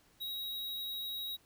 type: tone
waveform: square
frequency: 3822 Hz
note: A#7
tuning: 43 cents sharp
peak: -38 dBFS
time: 0.2-1.37 s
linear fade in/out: 20 ms
effects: pink hiss -67 dBFS RMS until 1.45 s